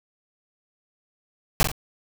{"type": "noise with echo", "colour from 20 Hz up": "pink", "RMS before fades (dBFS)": -17, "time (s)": [1.6, 1.63], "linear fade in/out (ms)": 0, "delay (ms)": 43, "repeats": 2, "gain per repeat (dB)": -7, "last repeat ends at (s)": 1.716, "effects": []}